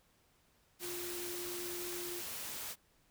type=tone in noise; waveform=sine; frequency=352 Hz; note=F4; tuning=14 cents sharp; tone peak=-43 dBFS; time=0.8-2.23 s; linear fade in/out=50 ms; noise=white; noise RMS=-43 dBFS; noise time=0.79-2.76 s; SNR=-3 dB; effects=pink hiss -71 dBFS RMS until 3.1 s